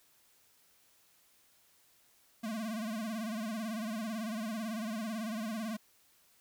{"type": "tone with vibrato", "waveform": "square", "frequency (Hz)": 220, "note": "A3", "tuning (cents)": 0, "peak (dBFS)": -36, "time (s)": [2.43, 5.77], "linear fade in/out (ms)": 10, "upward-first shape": "sine", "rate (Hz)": 18, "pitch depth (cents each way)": 100, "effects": ["white hiss -67 dBFS RMS until 6.4 s"]}